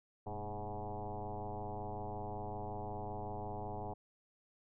sine tone with frequency modulation, 415.3 Hz, G#4, in tune, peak -39 dBFS, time 0.26-3.94 s, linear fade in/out 10 ms, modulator 107 Hz, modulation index 4.4, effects none

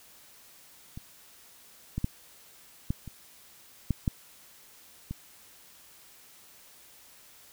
clicks, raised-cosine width 5 ms, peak -27 / -18 / -14 / -15 / -28 / -13 / -13 / -22 dBFS, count 8, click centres 0.975 / 1.98 / 2.044 / 2.905 / 3.077 / 3.907 / 4.078 / 5.11 s, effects white hiss -55 dBFS RMS until 7.52 s

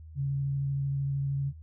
sine tone with vibrato, 138.59 Hz, C#3, in tune, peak -27 dBFS, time 0.15-1.53 s, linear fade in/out 50 ms, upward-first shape triangle, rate 13 Hz, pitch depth 15 cents each way, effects added 79 Hz sine -44 dBFS peak until 1.62 s

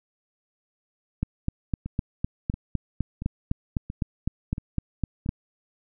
two click trains, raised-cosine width 5 ms, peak -20 / -12 dBFS, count 6 / 17, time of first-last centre 1.86-5.261 / 1.23-5.291 s, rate 1.47 / 3.94 Hz, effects none

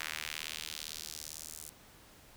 sawtooth tone with high-pass filter sweep, 77.78 Hz, D#2, in tune, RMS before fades -43 dBFS, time 0-1.7 s, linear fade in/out 5 ms, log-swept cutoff 1800 to 8500 Hz, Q 1.4, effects pink hiss -58 dBFS RMS until 2.36 s

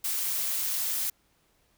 blue noise with amplitude modulation, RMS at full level -28 dBFS, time 0.04-1.1 s, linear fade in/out 5 ms, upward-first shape sine, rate 197 Hz, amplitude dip 35%, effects pink hiss -68 dBFS RMS until 1.77 s

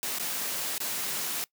white noise with dropouts, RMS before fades -32 dBFS, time 0.03-1.44 s, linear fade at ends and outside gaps 0 ms, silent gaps 0.185-0.197 / 0.78-0.803 s, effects noise-tail reverb RT60 0.1 s tail -22 dB re dry + high-pass 150 Hz 12 dB/octave

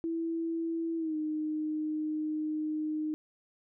sine tone with pitch glide, 330 to 307.9 Hz, E4 to D#4, +2 to -18 cents, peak -30 dBFS, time 0.04-3.14 s, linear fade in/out 0 ms, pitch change -120 cents, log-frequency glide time 0.97-1.16 s, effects none

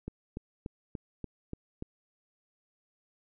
click train, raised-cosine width 3 ms, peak -24 dBFS, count 7, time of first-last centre 0.08-1.824 s, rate 3.44 Hz, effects none

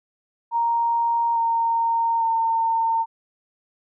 sine tone with pitch steps, 932.3 / 920.5 / 908.9 Hz, A#5 / A#5 / A#5, 0 / -22 / -44 cents, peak -18 dBFS, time 0.51-3.06 s, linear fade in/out 50 ms, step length 850 ms, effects none

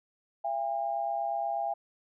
sine tone pair together, 678 / 806.3 Hz, E5 / G5, +49 / +49 cents, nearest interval minor third, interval 300 cents, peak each -32 / -31 dBFS, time 0.44-1.74 s, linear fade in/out 10 ms, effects none

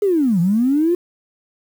triangle linear two-way sweep, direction down then up, 422.3 to 163.7 to 359.2 Hz, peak -9 dBFS, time 0.02-0.95 s, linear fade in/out 5 ms, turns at 0.4 s, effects tanh soft clip ceiling -11 dBFS + 7-bit

